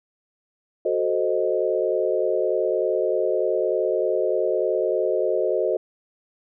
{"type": "chord", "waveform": "sine", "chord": "F# diminished seventh", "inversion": "none", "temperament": "equal", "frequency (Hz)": [370, 440, 523.3, 622.3], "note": ["F#4", "A4", "C5", "Eb5"], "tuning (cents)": [0, 0, 0, 0], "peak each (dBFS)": -25, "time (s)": [0.85, 5.77], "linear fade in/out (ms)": 5, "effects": []}